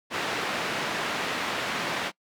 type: band-pass noise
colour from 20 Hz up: white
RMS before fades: -30 dBFS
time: 0.1-2.12 s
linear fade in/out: 50 ms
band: 150 to 2400 Hz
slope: 12 dB/octave
effects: noise-tail reverb RT60 0.1 s tail -24 dB re dry